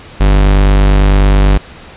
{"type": "tone", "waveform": "45% pulse", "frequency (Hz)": 49.13, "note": "G1", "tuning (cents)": 5, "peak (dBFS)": -5, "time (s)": [0.2, 1.58], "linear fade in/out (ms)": 10, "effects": ["pink hiss -34 dBFS RMS until 1.96 s", "resampled to 8000 Hz"]}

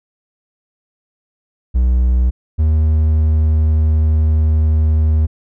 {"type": "tone pair in turn", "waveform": "triangle", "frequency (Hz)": [62, 77.9], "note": ["B1", "D#2"], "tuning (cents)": [7, 3], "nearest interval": "major third", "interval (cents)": 396, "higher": "second", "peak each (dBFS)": -8, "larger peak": "neither", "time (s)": [[1.74, 2.31], [2.58, 5.27]], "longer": "second", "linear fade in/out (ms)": 20, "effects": []}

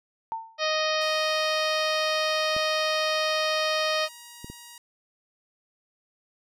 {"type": "tone with exponential decay", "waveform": "sine", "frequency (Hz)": 900, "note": "A5", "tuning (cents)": 39, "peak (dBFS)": -25, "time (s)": [0.32, 0.63], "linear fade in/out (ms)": 0, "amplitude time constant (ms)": 66}
{"type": "harmonic tone", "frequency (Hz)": 622, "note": "D#5", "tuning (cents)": -1, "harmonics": [1, 2, 3, 4, 5, 6, 7, 8, 9], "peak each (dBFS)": [-27, -30, -32, -33, -34, -35, -35, -36, -37], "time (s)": [0.58, 4.09], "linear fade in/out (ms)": 50}
{"type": "tone", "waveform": "5% pulse", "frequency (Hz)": 951, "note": "A#5", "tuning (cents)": 34, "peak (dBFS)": -32, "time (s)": [1.01, 4.78], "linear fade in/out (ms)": 2}
{"type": "clicks", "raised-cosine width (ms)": 3, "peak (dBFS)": -26, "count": 3, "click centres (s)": [2.565, 4.445, 4.5]}
{"effects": []}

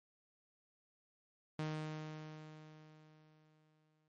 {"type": "tone with exponential decay", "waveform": "sawtooth", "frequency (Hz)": 154.9, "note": "D#3", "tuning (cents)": -7, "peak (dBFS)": -33, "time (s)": [1.59, 4.08], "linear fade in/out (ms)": 2, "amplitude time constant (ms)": 540, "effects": ["low-pass 5000 Hz 12 dB/octave", "MP3 48 kbps"]}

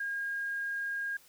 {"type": "tone", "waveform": "sine", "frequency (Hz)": 1623, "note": "G#6", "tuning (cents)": -40, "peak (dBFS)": -32, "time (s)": [0, 1.17], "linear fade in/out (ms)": 5, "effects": ["white hiss -60 dBFS RMS until 1.28 s"]}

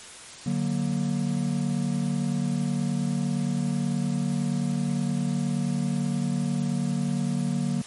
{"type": "chord", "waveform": "triangle", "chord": "D augmented", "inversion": "none", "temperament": "equal with one note detuned", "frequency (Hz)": [146.83, 185, 235.5], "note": ["D3", "F#3", "A#3"], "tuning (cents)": [0, 0, 18], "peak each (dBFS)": -26, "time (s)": [0.46, 7.82], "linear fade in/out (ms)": 5, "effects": ["white hiss -43 dBFS RMS until 7.86 s", "MP3 48 kbps"]}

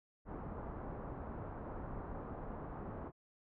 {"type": "low-pass noise", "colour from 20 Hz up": "pink", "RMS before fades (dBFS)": -45, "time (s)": [0.25, 3.12], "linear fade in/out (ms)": 50, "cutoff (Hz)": 1200, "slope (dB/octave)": 24, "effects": []}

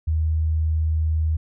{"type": "tone", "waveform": "sine", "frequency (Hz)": 79, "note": "D#2", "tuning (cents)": 27, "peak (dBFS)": -18, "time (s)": [0.07, 1.37], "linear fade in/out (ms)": 10, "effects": []}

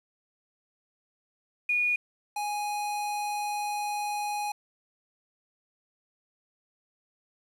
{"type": "tone pair in turn", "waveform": ["sine", "square"], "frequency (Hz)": [2449, 830.1], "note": ["D#7", "G#5"], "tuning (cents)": [-28, -1], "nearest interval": "octave + perfect fifth", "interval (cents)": 1873, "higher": "first", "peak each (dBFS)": [-23, -30], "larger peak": "first", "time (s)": [[1.69, 1.96], [2.36, 4.52]], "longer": "second", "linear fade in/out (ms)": 5, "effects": ["resampled to 32000 Hz", "9-bit"]}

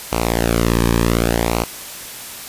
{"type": "tone with flanger", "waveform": "sawtooth", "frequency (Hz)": 57.7, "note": "A#1", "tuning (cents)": -17, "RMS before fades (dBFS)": -17, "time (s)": [0.12, 1.64], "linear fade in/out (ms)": 5, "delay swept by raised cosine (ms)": [0.57, 1.45], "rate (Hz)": 0.66, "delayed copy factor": -0.8, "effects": ["white hiss -32 dBFS RMS until 2.48 s", "resampled to 32000 Hz"]}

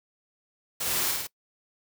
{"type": "noise with echo", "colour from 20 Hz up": "white", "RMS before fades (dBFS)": -30, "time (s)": [0.8, 1.12], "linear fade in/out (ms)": 10, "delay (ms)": 51, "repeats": 3, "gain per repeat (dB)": -2, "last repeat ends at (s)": 1.273, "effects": ["noise-tail reverb RT60 0.1 s tail -23 dB re dry"]}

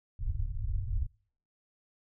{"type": "low-pass noise", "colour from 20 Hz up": "pink", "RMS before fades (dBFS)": -32, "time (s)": [0.19, 1.07], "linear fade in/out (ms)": 10, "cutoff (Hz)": 110, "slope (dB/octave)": 48, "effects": ["noise-tail reverb RT60 0.5 s tail -24 dB re dry"]}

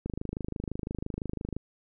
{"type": "click train", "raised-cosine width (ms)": 3, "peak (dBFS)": -20, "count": 40, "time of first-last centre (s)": [0.06, 1.566], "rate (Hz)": 25.9, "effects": []}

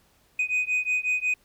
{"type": "beating tone pair", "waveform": "sine", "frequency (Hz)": [2494, 2499.5], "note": ["D#7", "D#7"], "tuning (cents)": [3, 7], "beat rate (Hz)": 5.5, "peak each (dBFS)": -24, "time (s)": [0.39, 1.34], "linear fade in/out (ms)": 5, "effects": ["tanh soft clip ceiling -20 dBFS", "pink hiss -63 dBFS RMS until 1.44 s"]}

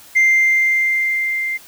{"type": "tone with level ramp", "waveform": "sine", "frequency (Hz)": 2093, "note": "C7", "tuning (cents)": 0, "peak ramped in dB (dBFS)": [-7, -19], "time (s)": [0.15, 1.58], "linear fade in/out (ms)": 20, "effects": ["tanh soft clip ceiling -8 dBFS", "white hiss -43 dBFS RMS until 1.67 s"]}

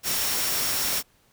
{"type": "tone in noise", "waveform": "sine", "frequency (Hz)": 5530, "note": "F8", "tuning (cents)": -18, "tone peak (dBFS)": -33, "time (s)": [0.03, 1.03], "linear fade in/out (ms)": 50, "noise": "white", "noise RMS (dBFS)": -26, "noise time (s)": [0.03, 1.03], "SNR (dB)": -10, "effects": ["pink hiss -62 dBFS RMS until 1.32 s"]}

